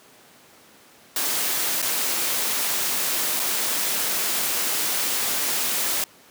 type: noise with dropouts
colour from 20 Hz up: white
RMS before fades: -24 dBFS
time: 1.16-6.04 s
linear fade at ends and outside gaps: 2 ms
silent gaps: 1.818-1.825 / 3.395-3.398 s
effects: pink hiss -51 dBFS RMS until 6.3 s + high-pass 200 Hz 12 dB/octave